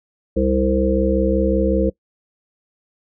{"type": "harmonic tone with a mistuned harmonic", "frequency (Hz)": 65.4, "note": "C2", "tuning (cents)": 0, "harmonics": [1, 3, 5, 7, 8], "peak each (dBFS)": [-21, -21, -21, -21, -21], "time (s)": [0.36, 1.9], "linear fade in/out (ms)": 10, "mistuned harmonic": 1, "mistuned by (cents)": 29, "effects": ["noise-tail reverb RT60 0.1 s tail -22 dB re dry"]}